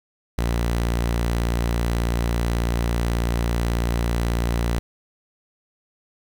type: tone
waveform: sawtooth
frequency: 58.27 Hz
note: A#1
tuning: in tune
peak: -16 dBFS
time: 0.38-4.79 s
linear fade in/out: 0 ms
effects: 8-bit